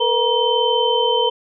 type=tone cluster; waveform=sine; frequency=453.3 / 494 / 949 / 3083 Hz; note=A#4 / B4 / A#5 / G7; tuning=-48 / 0 / +31 / -29 cents; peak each=-20 dBFS; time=0-1.3 s; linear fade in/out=10 ms; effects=none